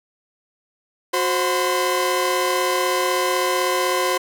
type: tone cluster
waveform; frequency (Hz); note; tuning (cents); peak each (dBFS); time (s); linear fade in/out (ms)
sawtooth; 365.2 / 528 / 1020; F#4 / C5 / C6; -23 / +16 / -44; -19; 1.13-4.18; 10
effects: none